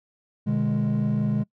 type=chord; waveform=triangle; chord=G# diminished; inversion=first; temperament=equal with one note detuned; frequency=123.47 / 149.92 / 207.7 Hz; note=B2 / D3 / G#3; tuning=0 / +36 / 0 cents; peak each=-24 / -24 / -21 dBFS; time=0.46-1.44 s; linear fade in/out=20 ms; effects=noise-tail reverb RT60 0.1 s tail -23 dB re dry + tanh soft clip ceiling -14 dBFS